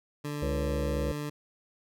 20% pulse tone with pitch glide, 146.83 to 147.68 Hz, D3 to D3, 0 to +10 cents, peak -28 dBFS, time 0.24-1.3 s, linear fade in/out 10 ms, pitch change +10 cents, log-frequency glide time 0.77-0.94 s
harmonic tone, 69.3 Hz, C#2, in tune, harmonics 1 / 3 / 5 / 7 / 8, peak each -31 / -38 / -41 / -35 / -36 dBFS, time 0.42-1.12 s, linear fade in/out 5 ms
effects none

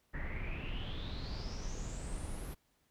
brown noise with low-pass filter sweep, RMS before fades -40 dBFS, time 0.13-2.55 s, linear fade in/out 20 ms, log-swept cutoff 1800 to 12000 Hz, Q 9.5, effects pink hiss -75 dBFS RMS until 2.9 s

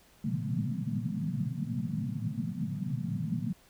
pink band-pass noise, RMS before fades -33 dBFS, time 0.24-3.53 s, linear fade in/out 2 ms, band 110 to 240 Hz, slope 96 dB/octave, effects pink hiss -61 dBFS RMS until 3.69 s

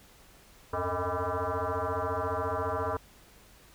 sine tone with frequency modulation, 277.2 Hz, C#4, in tune, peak -28 dBFS, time 0.73-2.97 s, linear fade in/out 5 ms, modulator 180 Hz, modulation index 6, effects added 50 Hz sine -63 dBFS peak until 3.74 s + pink hiss -57 dBFS RMS until 3.74 s

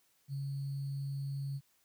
sine tone with sample-and-hold, 138.59 Hz, C#3, in tune, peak -35 dBFS, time 0.28-1.61 s, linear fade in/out 50 ms, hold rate 4410 Hz, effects white hiss -72 dBFS RMS until 1.84 s

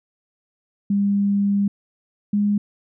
sine tone pair in turn, 200.9 / 205.4 Hz, G3 / G#3, +43 / -19 cents, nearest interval unison, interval 38 cents, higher second, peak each -16 dBFS, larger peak neither, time 0.9-1.68 / 2.33-2.58 s, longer first, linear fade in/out 5 ms, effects none

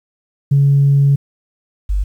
sine tone pair in turn, 140.2 / 49.28 Hz, C#3 / G1, +20 / +10 cents, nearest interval octave + tritone, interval 1810 cents, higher first, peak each -7 / -13 dBFS, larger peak first, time 0.51-1.16 / 1.89-2.04 s, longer first, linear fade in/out 10 ms, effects tanh soft clip ceiling -4 dBFS + 8-bit

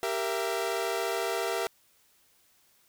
sawtooth chord, E diminished, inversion first, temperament equal with one note detuned, 392 / 466.2 / 669.2 Hz, G4 / Bb4 / E5, 0 / 0 / +26 cents, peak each -29 dBFS, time 0.03-1.67 s, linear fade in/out 0 ms, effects white hiss -65 dBFS RMS until 2.88 s

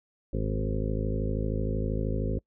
harmonic tone with a mistuned harmonic, 52.9 Hz, G#1, 33 cents sharp, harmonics 1 / 2 / 3 / 4 / 5 / 7 / 8 / 9 / 10, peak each -30 / -33 / -35 / -36 / -37 / -38 / -39 / -40 / -40 dBFS, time 0.33-2.39 s, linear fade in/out 5 ms, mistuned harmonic 1, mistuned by -60 cents, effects noise-tail reverb RT60 0.1 s tail -25 dB re dry

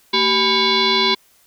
sine tone with frequency modulation, 2217 Hz, C#7, in tune, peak -13 dBFS, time 0.13-1.15 s, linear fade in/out 10 ms, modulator 611 Hz, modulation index 3.5, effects white hiss -55 dBFS RMS until 1.46 s

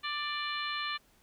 harmonic tone, 590 Hz, D5, 8 cents sharp, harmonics 2 / 3 / 4 / 5 / 6 / 7, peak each -37 / -39 / -40 / -41 / -42 / -42 dBFS, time 0.03-0.98 s, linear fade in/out 20 ms, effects pink hiss -66 dBFS RMS until 1.22 s

